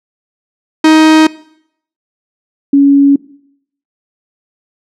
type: tone pair in turn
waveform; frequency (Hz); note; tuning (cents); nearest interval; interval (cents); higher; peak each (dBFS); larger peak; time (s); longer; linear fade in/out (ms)
45% pulse / sine; 314.3 / 280; D#4 / C#4; +18 / +18; major second; 200; first; -3; neither; 0.84-1.27 / 2.73-3.16; neither; 5
effects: noise-tail reverb RT60 0.7 s tail -21 dB re dry + low-pass 6000 Hz 12 dB/octave